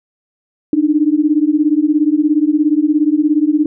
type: beating tone pair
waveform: sine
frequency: 293.7 / 310.7 Hz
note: D4 / D#4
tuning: 0 / -2 cents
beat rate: 17 Hz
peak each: -13 dBFS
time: 0.73-3.66 s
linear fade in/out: 2 ms
effects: none